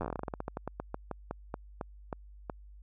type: slowing click train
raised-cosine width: 1 ms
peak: -21 dBFS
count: 25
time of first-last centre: 0.01-2.498 s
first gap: 10 ms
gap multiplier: 1.17
effects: added 50 Hz sine -49 dBFS peak until 2.82 s

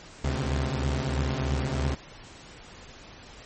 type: tone cluster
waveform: sawtooth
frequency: 69.8 / 72.9 / 130.7 Hz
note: C#2 / D2 / C3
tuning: +13 / -12 / -1 cents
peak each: -26 dBFS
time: 0.24-1.95 s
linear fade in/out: 5 ms
effects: pink hiss -47 dBFS RMS until 3.45 s + MP3 32 kbps

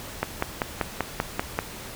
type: click train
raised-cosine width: 0.5 ms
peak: -8 dBFS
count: 8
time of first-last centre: 0.23-1.589 s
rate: 5.15 Hz
effects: pink hiss -39 dBFS RMS until 1.95 s

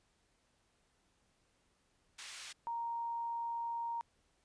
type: band-pass noise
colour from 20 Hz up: pink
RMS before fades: -49 dBFS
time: 2.18-2.53 s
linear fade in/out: 10 ms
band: 1900 to 8700 Hz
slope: 12 dB/octave
type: tone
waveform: sine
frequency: 932.3 Hz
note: A#5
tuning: in tune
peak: -36 dBFS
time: 2.67-4.01 s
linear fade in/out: 0 ms
effects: pink hiss -75 dBFS RMS until 4.44 s + resampled to 22050 Hz

